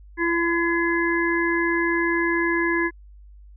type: harmonic tone with a mistuned harmonic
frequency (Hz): 338.1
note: E4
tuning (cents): +44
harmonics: 1 / 3 / 5 / 6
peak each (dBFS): -22 / -28 / -24 / -28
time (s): 0.17-2.91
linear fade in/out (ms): 50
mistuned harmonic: 6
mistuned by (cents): +21
effects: added 50 Hz sine -43 dBFS peak until 3.56 s